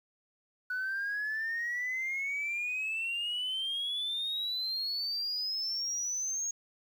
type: exponential sweep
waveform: sine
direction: up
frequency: 1480 to 6610 Hz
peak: -30 dBFS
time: 0.7-6.51 s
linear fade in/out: 5 ms
effects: tanh soft clip ceiling -28 dBFS + 10-bit